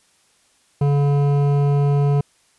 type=tone with hard clipping; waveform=sine; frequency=142.7 Hz; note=D3; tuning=49 cents flat; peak=-16 dBFS; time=0.81-2.21 s; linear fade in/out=5 ms; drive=12 dB; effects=white hiss -59 dBFS RMS until 2.58 s + resampled to 24000 Hz